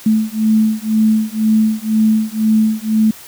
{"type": "beating tone pair", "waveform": "sine", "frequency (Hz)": [217.2, 219.2], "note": ["A3", "A3"], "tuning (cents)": [-22, -6], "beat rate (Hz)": 2, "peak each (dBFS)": -14, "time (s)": [0.06, 3.11], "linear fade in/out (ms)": 5, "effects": ["white hiss -37 dBFS RMS until 3.27 s"]}